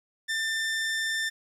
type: tone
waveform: sawtooth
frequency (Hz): 1788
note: A6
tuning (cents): +27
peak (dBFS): -23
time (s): 0.28-1.3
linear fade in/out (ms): 20
effects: low-pass 9000 Hz 12 dB/octave + 10-bit